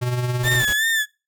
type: tone with tremolo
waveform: square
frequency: 123.47 Hz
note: B2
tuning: in tune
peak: -19 dBFS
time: 0.01-0.63 s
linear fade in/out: 20 ms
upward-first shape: triangle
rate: 18 Hz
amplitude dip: 50%
type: noise bursts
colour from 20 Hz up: pink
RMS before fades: -30 dBFS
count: 4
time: 0.43-0.733 s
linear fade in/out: 5 ms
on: 60 ms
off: 21 ms
type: tone with vibrato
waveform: 35% pulse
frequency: 1753 Hz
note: A6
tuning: 7 cents flat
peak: -16 dBFS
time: 0.43-1.06 s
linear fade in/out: 50 ms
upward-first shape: sine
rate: 2.7 Hz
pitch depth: 67 cents each way
effects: noise-tail reverb RT60 0.3 s tail -26 dB re dry